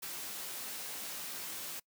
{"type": "noise with comb filter", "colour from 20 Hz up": "white", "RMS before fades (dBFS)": -42, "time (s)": [0.02, 1.8], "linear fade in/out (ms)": 10, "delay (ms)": 16, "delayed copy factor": -0.5, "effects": ["noise-tail reverb RT60 0.1 s tail -24 dB re dry", "high-pass 150 Hz 12 dB/octave"]}